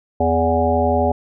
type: harmonic tone with a mistuned harmonic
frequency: 82.7 Hz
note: E2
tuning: 6 cents sharp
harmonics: 1 / 3 / 5 / 7 / 9 / 10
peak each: -21 / -22 / -22 / -20 / -20 / -24 dBFS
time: 0.2-1.12 s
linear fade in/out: 5 ms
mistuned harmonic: 9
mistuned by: -21 cents
effects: none